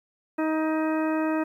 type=harmonic tone; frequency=314.5 Hz; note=D#4; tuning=19 cents sharp; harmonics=1 / 2 / 3 / 4 / 5 / 6 / 8; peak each=-24 / -30 / -34 / -36 / -38 / -40 / -42 dBFS; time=0.38-1.44 s; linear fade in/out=10 ms; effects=10-bit